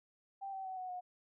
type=tone with pitch steps; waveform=sine; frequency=784 / 768.8 / 753.8 / 739.1 / 724.8 Hz; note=G5 / G5 / F#5 / F#5 / F#5; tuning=0 / -34 / +32 / -2 / -36 cents; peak=-40 dBFS; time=0.41-1.01 s; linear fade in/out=20 ms; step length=120 ms; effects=none